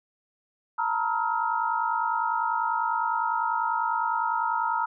sine tone cluster, 904 / 954 / 1282 / 1393 Hz, A5 / A#5 / E6 / F6, +47 / +40 / -49 / -5 cents, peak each -28 / -28 / -30 / -32 dBFS, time 0.78-4.86 s, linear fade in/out 10 ms, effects none

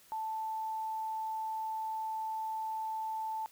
sine tone, 880 Hz, A5, in tune, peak -34 dBFS, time 0.12-3.46 s, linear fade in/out 0 ms, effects white hiss -61 dBFS RMS until 3.51 s

